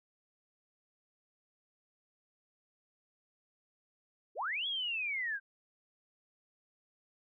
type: linear two-way sweep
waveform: sine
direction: up then down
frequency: 340 to 3381 to 1542 Hz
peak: -33 dBFS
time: 4.35-5.4 s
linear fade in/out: 50 ms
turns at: 4.67 s
effects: none